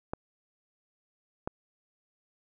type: clicks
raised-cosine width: 1 ms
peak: -18 dBFS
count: 2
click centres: 0.135 / 1.475 s
effects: none